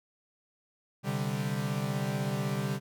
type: chord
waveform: 45% pulse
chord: C suspended second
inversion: none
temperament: equal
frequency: 130.81 / 146.83 / 196 Hz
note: C3 / D3 / G3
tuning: 0 / 0 / 0 cents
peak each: -34 dBFS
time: 1.03-2.8 s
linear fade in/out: 50 ms
effects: none